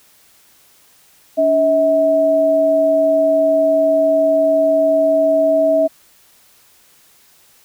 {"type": "tone pair together", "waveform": "sine", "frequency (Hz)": [287, 644.3], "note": ["D4", "E5"], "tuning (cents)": [-40, -40], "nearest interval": "octave + major second", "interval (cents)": 1400, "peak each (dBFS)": [-20, -11], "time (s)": [1.37, 5.88], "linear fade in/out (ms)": 20, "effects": ["white hiss -51 dBFS RMS until 7.64 s"]}